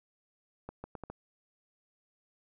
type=accelerating click train; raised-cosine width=1 ms; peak=-27 dBFS; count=5; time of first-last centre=0.69-1.1 s; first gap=150 ms; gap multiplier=0.75; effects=none